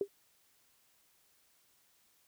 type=tone with exponential decay; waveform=sine; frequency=399.5 Hz; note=G4; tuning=33 cents sharp; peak=-25 dBFS; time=0.01-0.08 s; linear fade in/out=2 ms; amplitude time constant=15 ms; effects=white hiss -70 dBFS RMS until 2.27 s